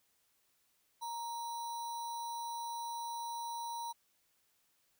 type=tone with sample-and-hold; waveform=sine; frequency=934 Hz; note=A#5; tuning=3 cents sharp; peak=-38 dBFS; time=1.01-3.93 s; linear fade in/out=20 ms; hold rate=4900 Hz; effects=white hiss -75 dBFS RMS until 4.99 s